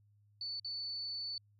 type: tone with dropouts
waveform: sine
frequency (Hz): 4484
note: C#8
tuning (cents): +19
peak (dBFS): -38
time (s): 0.41-1.38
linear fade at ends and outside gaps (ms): 2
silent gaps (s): 0.598-0.646
effects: added 103 Hz sine -65 dBFS peak until 1.59 s